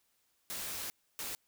white noise bursts at uneven times, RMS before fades -40 dBFS, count 2, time 0.5-0.9 / 1.19-1.35 s, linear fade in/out 0 ms, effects white hiss -75 dBFS RMS until 1.47 s

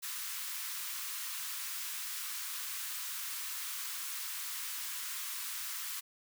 white high-pass noise, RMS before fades -40 dBFS, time 0.02-6.01 s, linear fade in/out 20 ms, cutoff 1000 Hz, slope 48 dB/octave, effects none

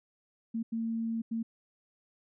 sine tone bursts at uneven times, 227.2 Hz, A#3, 44 cents flat, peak -30 dBFS, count 3, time 0.54-0.63 / 0.72-1.22 / 1.31-1.43 s, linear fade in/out 10 ms, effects none

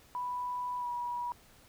sine tone with pitch glide, 987.8 to 968 Hz, B5 to B5, 0 to -35 cents, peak -33 dBFS, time 0.15-1.32 s, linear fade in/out 0 ms, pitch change -35 cents, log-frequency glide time 0.78-0.88 s, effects pink hiss -60 dBFS RMS until 1.68 s

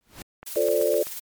pink noise with exponential growth, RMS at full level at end -35 dBFS, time 0.01-0.22 s, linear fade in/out 0 ms, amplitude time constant 44 ms
click train, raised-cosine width 0.5 ms, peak -25 dBFS, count 6, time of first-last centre 0.43-1.069 s, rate 7.82 Hz
blue noise with tremolo, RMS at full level -33 dBFS, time 0.46-1.2 s, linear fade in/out 10 ms, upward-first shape sine, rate 20 Hz, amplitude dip 40%
sine chord, D minor seventh, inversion first, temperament equal, 349.2 / 440 / 523.3 / 587.3 Hz, F4 / A4 / C5 / D5, 0 / 0 / 0 / 0 cents, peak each -28 / -24 / -25 / -23 dBFS, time 0.56-1.03 s, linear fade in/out 5 ms
effects MP3 96 kbps

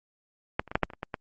clicks, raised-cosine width 0.5 ms, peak -10 / -30 / -21 / -7 / -7 / -27 / -27 / -17 / -16 dBFS, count 9, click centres 0.595 / 0.677 / 0.715 / 0.755 / 0.833 / 0.902 / 0.935 / 1.031 / 1.142 s, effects Opus 48 kbps

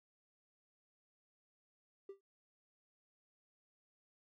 triangle tone with exponential decay, 393.4 Hz, G4, 6 cents sharp, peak -40 dBFS, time 2.09-2.21 s, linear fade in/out 5 ms, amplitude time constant 24 ms, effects tanh soft clip ceiling -40 dBFS

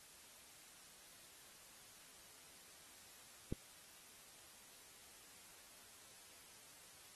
click, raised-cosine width 3 ms, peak -26 dBFS, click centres 3.525 s, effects white hiss -61 dBFS RMS until 7.15 s + AAC 32 kbps

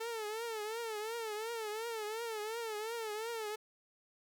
sawtooth tone with vibrato, 443.3 Hz, A4, 13 cents sharp, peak -34 dBFS, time 0-3.56 s, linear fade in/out 10 ms, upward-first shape triangle, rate 2.8 Hz, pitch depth 120 cents each way, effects none

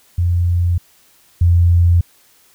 sine tone pair in turn, 87.31 / 86.41 Hz, F2 / F2, 0 / -18 cents, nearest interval unison, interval 18 cents, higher first, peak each -12 / -8 dBFS, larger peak second, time 0.18-0.78 / 1.41-2.01 s, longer neither, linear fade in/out 5 ms, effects white hiss -52 dBFS RMS until 2.54 s

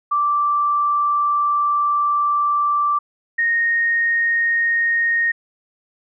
sine tone pair in turn, 1170 / 1857.3 Hz, D6 / A#6, -7 / -7 cents, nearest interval minor sixth, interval 800 cents, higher second, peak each -15 dBFS, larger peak neither, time 0.11-2.99 / 3.38-5.32 s, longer first, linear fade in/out 10 ms, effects none

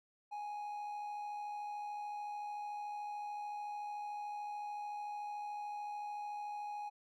triangle tone with amplitude modulation, 830.6 Hz, G#5, in tune, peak -37 dBFS, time 0.31-6.9 s, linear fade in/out 20 ms, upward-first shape sine, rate 73.6 Hz, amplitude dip 30%, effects none

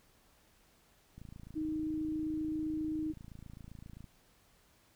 click train, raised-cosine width 5 ms, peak -37 dBFS, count 80, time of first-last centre 1.18-4.042 s, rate 27.6 Hz
sine tone, 311.1 Hz, D#4, in tune, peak -33 dBFS, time 1.55-3.13 s, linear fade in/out 20 ms
effects pink hiss -67 dBFS RMS until 4.95 s

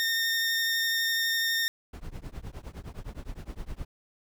20% pulse tone with vibrato, 1828 Hz, A#6, 34 cents flat, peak -20 dBFS, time 0-1.68 s, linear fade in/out 0 ms, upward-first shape sine, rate 12 Hz, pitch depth 9 cents each way
brown noise with tremolo, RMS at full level -35 dBFS, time 1.93-3.85 s, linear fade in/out 5 ms, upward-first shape triangle, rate 9.7 Hz, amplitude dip 100%
effects none

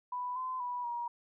sine tone with pitch steps, 990 / 1025 / 981 / 952 Hz, B5 / C6 / B5 / A#5, +4 / -36 / -12 / +36 cents, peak -34 dBFS, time 0.12-1.08 s, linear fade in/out 5 ms, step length 240 ms, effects none

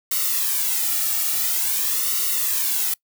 blue noise with flanger, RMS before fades -22 dBFS, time 0.11-2.94 s, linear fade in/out 5 ms, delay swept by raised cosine 1.2 to 1.98 ms, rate 0.48 Hz, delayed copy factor -0.75, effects noise-tail reverb RT60 0.1 s tail -24 dB re dry

